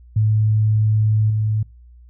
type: tone with level steps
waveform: sine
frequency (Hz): 107.9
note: A2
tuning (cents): -33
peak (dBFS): -13 / -16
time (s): 0.16-1.63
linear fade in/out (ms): 5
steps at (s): 1.3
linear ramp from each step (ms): 2
effects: noise-tail reverb RT60 0.3 s tail -26 dB re dry + added 60 Hz sine -42 dBFS peak until 2.09 s